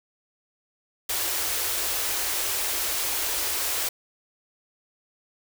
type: band-stop noise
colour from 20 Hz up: white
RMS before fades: -27 dBFS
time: 1.09-3.89 s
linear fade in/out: 5 ms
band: 100 to 300 Hz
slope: 48 dB/octave
effects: none